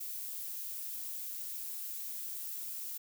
violet noise, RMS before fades -41 dBFS, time 0-2.98 s, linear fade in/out 10 ms, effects none

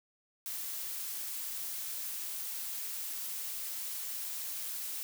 blue noise, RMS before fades -39 dBFS, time 0.46-5.03 s, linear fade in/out 0 ms, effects none

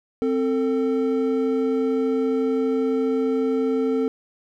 triangle tone pair together, 261.8 / 446.9 Hz, C4 / A4, +1 / +27 cents, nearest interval major sixth, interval 926 cents, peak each -20 dBFS, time 0.22-4.08 s, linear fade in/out 0 ms, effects none

